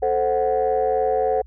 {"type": "chord", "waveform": "sine", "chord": "F# diminished", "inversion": "first", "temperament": "equal", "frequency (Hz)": [440, 523.3, 740], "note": ["A4", "C5", "F#5"], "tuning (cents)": [0, 0, 0], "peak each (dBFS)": -21, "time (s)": [0.02, 1.42], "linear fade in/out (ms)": 10, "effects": ["tanh soft clip ceiling -11 dBFS", "added 60 Hz sine -41 dBFS peak until 1.46 s"]}